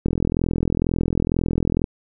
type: click train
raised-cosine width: 3 ms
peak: -7 dBFS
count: 76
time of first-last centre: 0.06-1.841 s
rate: 42.1 Hz
effects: none